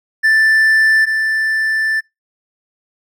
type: tone pair in turn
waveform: triangle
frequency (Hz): 1766 / 1766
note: A6 / A6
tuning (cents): +6 / +6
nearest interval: unison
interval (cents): 0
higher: neither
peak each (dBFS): -7 / -12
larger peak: first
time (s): 0.23-1.06 / 1.06-2.01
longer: second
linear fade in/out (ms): 20
effects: noise-tail reverb RT60 0.2 s tail -26 dB re dry